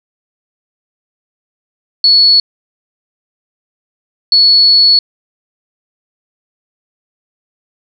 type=tone bursts at uneven times; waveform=sine; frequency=4400 Hz; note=C#8; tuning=14 cents flat; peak=-4 dBFS; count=2; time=2.04-2.4 / 4.32-4.99 s; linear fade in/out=2 ms; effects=none